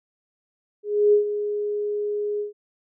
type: tone with ADSR envelope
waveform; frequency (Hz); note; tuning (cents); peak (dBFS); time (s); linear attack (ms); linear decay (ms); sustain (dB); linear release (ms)
sine; 415.3; G#4; 0; -12; 0.83-2.53; 300; 110; -11; 130
effects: none